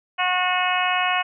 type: harmonic tone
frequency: 364 Hz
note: F#4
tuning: 28 cents flat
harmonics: 2 / 3 / 4 / 5 / 6 / 7 / 8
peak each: -24 / -25 / -28 / -29 / -29 / -26 / -28 dBFS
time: 0.18-1.23 s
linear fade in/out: 20 ms
effects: none